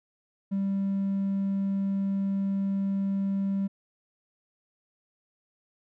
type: tone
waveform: triangle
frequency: 196 Hz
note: G3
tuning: in tune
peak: -22 dBFS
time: 0.51-3.68 s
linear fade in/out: 20 ms
effects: tanh soft clip ceiling -20 dBFS